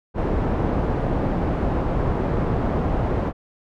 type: low-pass noise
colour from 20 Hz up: pink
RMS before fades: -22 dBFS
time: 0.14-3.33 s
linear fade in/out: 50 ms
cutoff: 790 Hz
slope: 12 dB/octave
effects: none